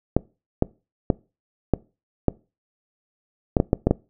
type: clicks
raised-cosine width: 2 ms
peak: -3 dBFS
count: 10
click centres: 0.166 / 0.624 / 1.102 / 1.737 / 2.283 / 3.568 / 3.601 / 3.731 / 3.87 / 3.91 s
effects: noise-tail reverb RT60 0.3 s tail -23 dB re dry